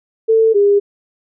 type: tone pair in turn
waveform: sine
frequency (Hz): 446.4 / 405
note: A4 / G#4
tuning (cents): +25 / -43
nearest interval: major second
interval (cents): 168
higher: first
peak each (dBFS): -8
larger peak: neither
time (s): 0.28-0.54 / 0.54-0.8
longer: neither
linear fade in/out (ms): 20
effects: none